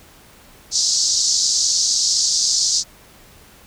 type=band-pass noise; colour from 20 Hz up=pink; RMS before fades=-18 dBFS; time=0.71-2.84 s; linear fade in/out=50 ms; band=4500 to 7000 Hz; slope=48 dB/octave; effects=pink hiss -47 dBFS RMS until 3.66 s